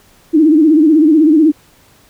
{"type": "tone with vibrato", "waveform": "sine", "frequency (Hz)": 310, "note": "D#4", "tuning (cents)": -6, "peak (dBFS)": -5, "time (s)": [0.33, 1.52], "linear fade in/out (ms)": 20, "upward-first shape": "sine", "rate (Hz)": 16, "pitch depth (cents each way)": 110, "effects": ["pink hiss -48 dBFS RMS until 2.09 s"]}